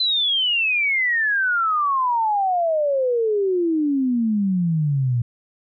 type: exponential sweep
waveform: sine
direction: down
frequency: 4075 to 116.54 Hz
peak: -17 dBFS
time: 0-5.22 s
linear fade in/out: 5 ms
effects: none